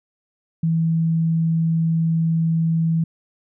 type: tone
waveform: sine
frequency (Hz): 163.5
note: E3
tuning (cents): -14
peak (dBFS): -16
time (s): 0.63-3.04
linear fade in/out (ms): 5
effects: none